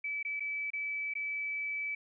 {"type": "tone with dropouts", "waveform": "sine", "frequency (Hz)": 2302, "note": "D7", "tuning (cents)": -35, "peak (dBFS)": -33, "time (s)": [0.04, 1.95], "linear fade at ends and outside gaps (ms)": 5, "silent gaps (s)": [[0.229, 0.249], [0.397, 0.404], [0.704, 0.733], [1.138, 1.152]], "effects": []}